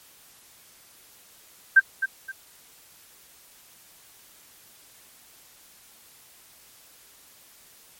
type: tone with echo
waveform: sine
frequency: 1568 Hz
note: G6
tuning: in tune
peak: -9 dBFS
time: 1.76-1.8 s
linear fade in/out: 10 ms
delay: 260 ms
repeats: 2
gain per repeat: -11 dB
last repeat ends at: 2.32 s
effects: white hiss -53 dBFS RMS until 7.99 s + MP3 64 kbps